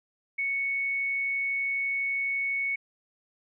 sine tone, 2217 Hz, C#7, in tune, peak -26 dBFS, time 0.38-2.76 s, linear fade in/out 10 ms, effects none

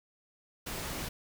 pink noise, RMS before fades -38 dBFS, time 0.66-1.09 s, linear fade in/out 10 ms, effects none

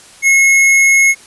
square tone, 2172 Hz, C#7, 36 cents flat, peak -7 dBFS, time 0.22-1.15 s, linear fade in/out 50 ms, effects white hiss -40 dBFS RMS until 1.26 s + resampled to 24000 Hz

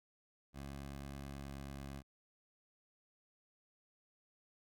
15% pulse tone with pitch glide, 69.4 to 68.96 Hz, C#2 to C#2, +3 to -8 cents, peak -39 dBFS, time 0.53-2.03 s, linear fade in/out 50 ms, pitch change -11 cents, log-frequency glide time 1.46-1.53 s, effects none

